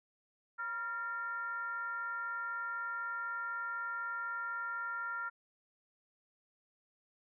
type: tone with frequency modulation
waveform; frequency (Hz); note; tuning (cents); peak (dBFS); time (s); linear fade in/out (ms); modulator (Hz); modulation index
sine; 1388; F6; -11; -36; 0.58-5.3; 20; 428; 0.57
effects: none